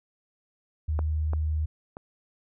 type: tone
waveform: sine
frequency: 77.3 Hz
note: D#2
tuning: 11 cents flat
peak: -24 dBFS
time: 0.88-1.66 s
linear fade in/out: 10 ms
type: clicks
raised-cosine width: 1 ms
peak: -18 / -21 / -25 dBFS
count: 3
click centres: 0.991 / 1.334 / 1.969 s
effects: none